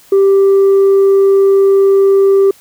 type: tone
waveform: sine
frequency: 392 Hz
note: G4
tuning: in tune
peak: -3 dBFS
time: 0.12-2.51 s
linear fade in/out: 5 ms
effects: tanh soft clip ceiling -4 dBFS + white hiss -44 dBFS RMS until 2.6 s